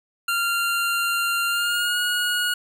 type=tone with pitch glide; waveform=25% pulse; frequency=1389 to 1448 Hz; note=F6 to F#6; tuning=-10 to -38 cents; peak=-17 dBFS; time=0.28-2.54 s; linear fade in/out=5 ms; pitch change=+72 cents; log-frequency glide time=1.47-1.99 s; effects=none